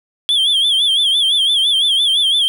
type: tone with vibrato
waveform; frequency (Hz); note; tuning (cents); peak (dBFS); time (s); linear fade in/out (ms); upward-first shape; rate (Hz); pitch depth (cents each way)
triangle; 3322; G#7; 0; -10; 0.29-2.48; 0; sine; 5.9; 110
effects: none